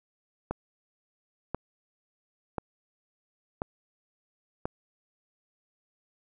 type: click train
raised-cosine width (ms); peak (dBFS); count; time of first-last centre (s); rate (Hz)
1; -16; 5; 0.51-4.655; 0.965
effects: none